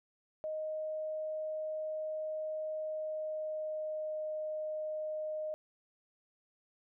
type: tone with pitch glide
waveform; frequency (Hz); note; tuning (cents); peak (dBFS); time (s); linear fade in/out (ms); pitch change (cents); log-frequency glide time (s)
sine; 622.3 to 618; D#5 to D#5; 0 to -12; -35; 0.44-5.54; 0; -12; 2.76-4.23
effects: none